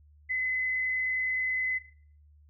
sine tone with frequency modulation, 2029 Hz, B6, 46 cents sharp, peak -27 dBFS, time 0.29-1.79 s, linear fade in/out 20 ms, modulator 29.6 Hz, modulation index 0.69, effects noise-tail reverb RT60 0.5 s tail -17 dB re dry + added 74 Hz sine -55 dBFS peak until 2.49 s

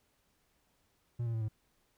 triangle tone with pitch steps, 119.1 / 115.5 / 112.1 / 108.4 Hz, A#2 / A#2 / A2 / A2, +38 / -16 / +33 / -25 cents, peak -30 dBFS, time 1.19-1.486 s, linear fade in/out 10 ms, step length 74 ms, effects pink hiss -74 dBFS RMS until 1.97 s

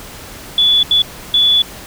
sine tone bursts at uneven times, 3439 Hz, A7, 40 cents flat, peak -8 dBFS, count 3, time 0.58-0.83 / 0.91-1.02 / 1.34-1.62 s, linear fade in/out 2 ms, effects pink hiss -33 dBFS RMS until 1.86 s

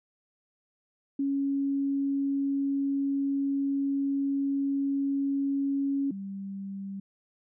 sine tone pair in turn, 277.2 / 196.01 Hz, C#4 / G3, 0 / 0 cents, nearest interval tritone, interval 600 cents, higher first, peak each -25 / -34 dBFS, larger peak first, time 1.19-6.11 / 6.11-7 s, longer first, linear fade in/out 5 ms, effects none

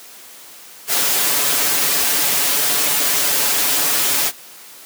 white noise with comb filter, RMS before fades -17 dBFS, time 0.87-4.32 s, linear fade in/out 50 ms, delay 7 ms, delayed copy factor +1, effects white hiss -40 dBFS RMS until 4.85 s + high-pass 200 Hz 12 dB/octave

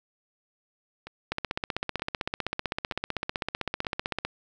two click trains, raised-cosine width 0.3 ms, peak -12 / -24 dBFS, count 47 / 4, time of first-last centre 1.32-4.25 / 1.07-3.848 s, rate 15.7 / 1.08 Hz, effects none

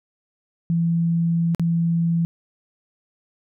sine tone with dropouts, 167.8 Hz, E3, 31 cents sharp, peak -17 dBFS, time 0.7-2.25 s, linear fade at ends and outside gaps 0 ms, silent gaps 1.548-1.596 s, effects none

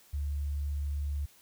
sine tone, 72 Hz, D2, 34 cents flat, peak -30 dBFS, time 0.13-1.26 s, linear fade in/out 10 ms, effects white hiss -60 dBFS RMS until 1.41 s

